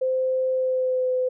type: tone with pitch glide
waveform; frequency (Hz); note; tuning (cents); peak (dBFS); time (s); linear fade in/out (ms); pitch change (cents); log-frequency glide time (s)
sine; 518 to 508.5; C5 to C5; -17 to -50; -20; 0.01-1.29; 10; -33; 0.52-1.11
effects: none